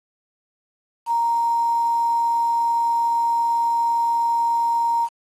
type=tone with quantisation; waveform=sine; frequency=932.3 Hz; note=A#5; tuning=in tune; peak=-17 dBFS; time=1.06-5.09 s; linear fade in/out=50 ms; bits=7; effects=AAC 32 kbps